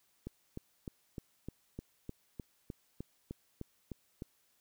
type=click train; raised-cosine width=3 ms; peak=-28 dBFS; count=14; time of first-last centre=0.27-4.221 s; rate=3.29 Hz; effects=white hiss -73 dBFS RMS until 4.6 s